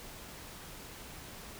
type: silence
effects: pink hiss -48 dBFS RMS until 1.59 s